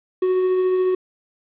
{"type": "tone with tremolo", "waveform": "triangle", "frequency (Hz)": 369.9, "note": "F#4", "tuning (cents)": 0, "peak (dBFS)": -13, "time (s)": [0.22, 0.95], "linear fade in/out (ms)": 5, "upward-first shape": "triangle", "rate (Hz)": 14, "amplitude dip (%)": 25, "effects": ["resampled to 8000 Hz", "8-bit"]}